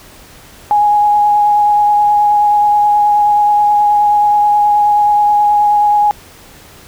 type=tone with vibrato; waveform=sine; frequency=830.6 Hz; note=G#5; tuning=in tune; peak=-7 dBFS; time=0.71-6.11 s; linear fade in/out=0 ms; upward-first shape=triangle; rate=9.4 Hz; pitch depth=15 cents each way; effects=pink hiss -39 dBFS RMS until 6.87 s